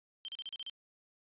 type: tone bursts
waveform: sine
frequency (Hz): 3137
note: G7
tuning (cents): +1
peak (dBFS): -38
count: 7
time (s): 0.25-0.697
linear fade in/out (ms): 0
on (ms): 33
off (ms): 36
effects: tanh soft clip ceiling -36 dBFS + resampled to 8000 Hz